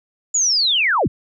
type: linear sweep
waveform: sine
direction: down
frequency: 7040 to 36.76 Hz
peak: -14 dBFS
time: 0.34-1.08 s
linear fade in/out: 10 ms
effects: none